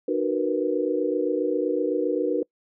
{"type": "chord", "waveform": "sine", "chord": "B major seventh", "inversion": "first", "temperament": "equal with one note detuned", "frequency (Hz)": [303.7, 370, 466.2, 493.9], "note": ["D#4", "F#4", "A#4", "B4"], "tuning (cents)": [-42, 0, 0, 0], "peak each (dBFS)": -27, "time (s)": [0.08, 2.43], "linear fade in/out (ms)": 5, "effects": ["noise-tail reverb RT60 0.1 s tail -26 dB re dry"]}